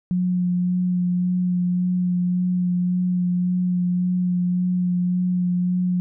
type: tone with vibrato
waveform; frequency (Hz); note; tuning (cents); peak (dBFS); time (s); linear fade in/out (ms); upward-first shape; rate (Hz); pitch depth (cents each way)
sine; 179.6; F3; +49; -18; 0.11-6; 0; sine; 1.8; 14
effects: none